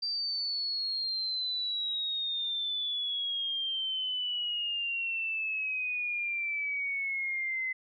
sine exponential sweep, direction down, 4699 to 2040 Hz, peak -30 dBFS, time 0.02-7.73 s, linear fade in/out 10 ms, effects none

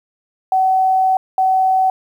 sine tone pair in turn, 756 / 756 Hz, F#5 / F#5, +37 / +37 cents, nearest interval unison, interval 0 cents, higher neither, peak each -11 dBFS, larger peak neither, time 0.52-1.17 / 1.38-1.9 s, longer first, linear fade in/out 2 ms, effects 8-bit

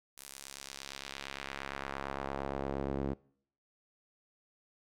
sawtooth tone with band-pass filter sweep, 68.7 Hz, C#2, 15 cents flat, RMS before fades -40 dBFS, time 0.17-3.14 s, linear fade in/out 10 ms, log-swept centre 11000 to 310 Hz, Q 0.97, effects noise-tail reverb RT60 0.6 s tail -23 dB re dry

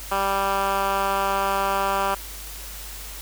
10% pulse tone with band-pass filter, 196 Hz, G3, in tune, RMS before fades -23 dBFS, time 0.11-2.15 s, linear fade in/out 10 ms, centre 1200 Hz, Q 1.1, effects added 50 Hz sine -38 dBFS peak until 3.21 s + white hiss -38 dBFS RMS until 3.21 s

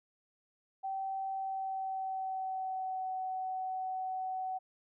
sine tone with pitch glide, 772 to 751.3 Hz, G5 to F#5, -27 to +26 cents, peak -34 dBFS, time 0.83-4.59 s, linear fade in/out 20 ms, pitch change -47 cents, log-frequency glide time 1.35-3.1 s, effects none

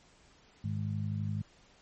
harmonic tone, 51.91 Hz, G#1, in tune, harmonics 2 / 3 / 4, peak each -33 / -38 / -39 dBFS, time 0.64-1.42 s, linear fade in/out 5 ms, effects pink hiss -62 dBFS RMS until 1.81 s + MP3 32 kbps

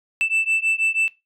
sine beating tone pair, 2648 / 2654.2 Hz, E7 / E7, +7 / +11 cents, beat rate 6.2 Hz, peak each -19 / -19 dBFS, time 0.21-1.08 s, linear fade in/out 0 ms, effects noise-tail reverb RT60 0.2 s tail -17 dB re dry + tanh soft clip ceiling -15 dBFS

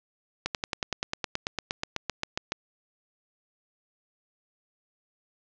slowing click train, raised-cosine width 0.2 ms, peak -11 dBFS, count 19, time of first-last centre 0.46-2.52 s, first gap 88 ms, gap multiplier 1.03, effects resampled to 16000 Hz + 7-bit

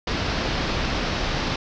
pink low-pass noise, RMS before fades -25 dBFS, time 0.07-1.56 s, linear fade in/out 5 ms, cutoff 5500 Hz, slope 48 dB/octave, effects none

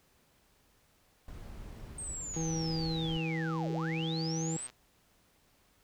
brown noise, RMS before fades -45 dBFS, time 1.28-3.17 s, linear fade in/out 2 ms
sine linear two-way sweep, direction down then up, 8490 to 329.6 to 8490 Hz, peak -38 dBFS, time 1.98-4.67 s, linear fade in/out 5 ms, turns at 3.72 s
click train, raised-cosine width 0.2 ms, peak -34 dBFS, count 296, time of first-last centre 2.34-4.7 s, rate 125 Hz
harmonic tone, 162 Hz, E3, 30 cents flat, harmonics 1 / 2 / 3 / 5, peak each -33 / -38 / -42 / -46 dBFS, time 2.36-4.57 s, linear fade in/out 5 ms
effects pink hiss -68 dBFS RMS until 5.83 s

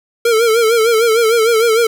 square tone with vibrato, 454.9 Hz, A#4, 42 cents flat, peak -10 dBFS, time 0.25-1.87 s, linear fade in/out 5 ms, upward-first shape sine, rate 6.6 Hz, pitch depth 79 cents each way, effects 7-bit

